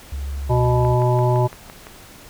sine tone, 69.3 Hz, C#2, in tune, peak -24 dBFS, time 0.12-0.95 s, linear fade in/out 5 ms
harmonic tone, 123.5 Hz, B2, in tune, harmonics 1 / 3 / 5 / 7 / 8, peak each -16 / -22 / -23 / -24 / -28 dBFS, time 0.49-1.48 s, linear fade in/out 20 ms
click train, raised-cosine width 0.5 ms, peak -21 dBFS, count 7, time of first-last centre 0.85-1.869 s, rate 5.89 Hz
effects pink hiss -43 dBFS RMS until 2.29 s

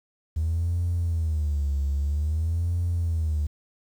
triangle tone with vibrato, 77.78 Hz, D#2, in tune, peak -19 dBFS, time 0.36-3.47 s, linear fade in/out 10 ms, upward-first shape sine, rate 0.51 Hz, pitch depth 190 cents each way, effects tanh soft clip ceiling -19 dBFS + 9-bit

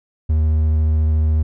triangle tone with vibrato, 77.78 Hz, D#2, in tune, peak -11 dBFS, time 0.29-1.43 s, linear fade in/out 10 ms, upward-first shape triangle, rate 14 Hz, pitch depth 13 cents each way, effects none

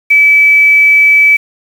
sine tone with quantisation, 2300 Hz, D7, 37 cents flat, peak -3 dBFS, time 0.1-1.37 s, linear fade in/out 10 ms, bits 5, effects none

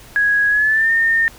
sine tone with pitch glide, 1661.2 to 1822 Hz, G#6 to A#6, 0 to -40 cents, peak -12 dBFS, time 0.16-1.28 s, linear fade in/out 0 ms, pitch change +160 cents, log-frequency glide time 0.49-0.92 s, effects added 50 Hz sine -46 dBFS peak until 1.38 s + pink hiss -42 dBFS RMS until 1.38 s

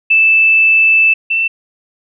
sine tone pair in turn, 2637 / 2674 Hz, E7 / E7, 0 / +24 cents, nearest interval unison, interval 24 cents, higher second, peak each -6 / -11 dBFS, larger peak first, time 0.1-1.14 / 1.3-1.48 s, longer first, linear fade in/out 10 ms, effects none

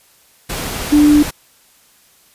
sine tone in noise, 296.1 Hz, D4, 14 cents sharp, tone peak -6 dBFS, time 0.92-1.23 s, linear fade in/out 10 ms, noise pink, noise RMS -23 dBFS, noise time 0.49-1.31 s, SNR +14 dB, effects white hiss -51 dBFS RMS until 2.34 s + resampled to 32000 Hz

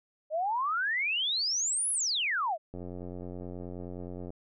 sine exponential two-way sweep, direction up then down, 595 to 11000 to 595 Hz, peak -27 dBFS, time 0.3-2.58 s, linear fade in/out 50 ms, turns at 1.91 s
click train, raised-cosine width 2 ms, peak -28 dBFS, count 141, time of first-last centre 2.74-4.304 s, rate 89.5 Hz
effects none

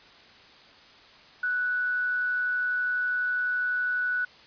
sine tone with amplitude modulation, 1480 Hz, F#6, in tune, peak -23 dBFS, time 1.43-4.25 s, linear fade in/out 5 ms, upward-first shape sine, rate 132 Hz, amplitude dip 30%, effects white hiss -52 dBFS RMS until 4.46 s + resampled to 11025 Hz

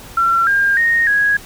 sine tone with pitch steps, 1358 / 1607 / 1857 / 1658 Hz, F6 / G6 / A#6 / G#6, -49 / +43 / -7 / -3 cents, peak -11 dBFS, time 0.17-1.37 s, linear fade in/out 5 ms, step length 300 ms, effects pink hiss -37 dBFS RMS until 1.45 s

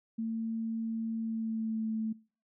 sine tone with pitch glide, 225.3 to 220.5 Hz, A3 to A3, +41 to +4 cents, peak -31 dBFS, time 0.18-2.13 s, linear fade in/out 10 ms, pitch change -37 cents, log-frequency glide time 1.18-1.87 s, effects noise-tail reverb RT60 0.4 s tail -23 dB re dry

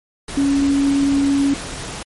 sine tone in noise, 278.9 Hz, C#4, 11 cents sharp, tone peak -13 dBFS, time 0.37-1.54 s, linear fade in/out 5 ms, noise pink, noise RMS -29 dBFS, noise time 0.28-2.03 s, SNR +13 dB, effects MP3 48 kbps

